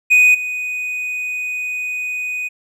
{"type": "tone with level steps", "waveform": "triangle", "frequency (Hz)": 2489, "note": "D#7", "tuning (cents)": 0, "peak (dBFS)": [-6, -19], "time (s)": [0.1, 2.49], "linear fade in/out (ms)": 20, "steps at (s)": 0.34, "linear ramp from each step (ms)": 10, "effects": []}